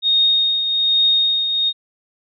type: tone with tremolo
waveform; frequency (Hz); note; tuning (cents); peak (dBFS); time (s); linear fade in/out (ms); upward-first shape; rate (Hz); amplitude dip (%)
sine; 3712; A#7; -8; -11; 0.02-1.73; 50; triangle; 1.2; 55
effects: none